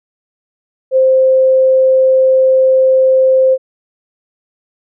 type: tone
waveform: sine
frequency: 523.3 Hz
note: C5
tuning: in tune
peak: -6 dBFS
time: 0.91-3.58 s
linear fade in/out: 50 ms
effects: none